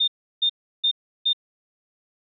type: tone bursts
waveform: sine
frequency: 3633 Hz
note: A#7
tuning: 45 cents flat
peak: -17 dBFS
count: 4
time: 0-1.332 s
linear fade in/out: 10 ms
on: 78 ms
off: 340 ms
effects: none